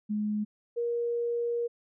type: tone pair in turn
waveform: sine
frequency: 210.6 / 472.8 Hz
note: G#3 / A#4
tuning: +24 / +24 cents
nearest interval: octave + major second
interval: 1400 cents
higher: second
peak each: -27 dBFS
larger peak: neither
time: 0.09-0.45 / 0.76-1.68 s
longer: second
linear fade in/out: 20 ms
effects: none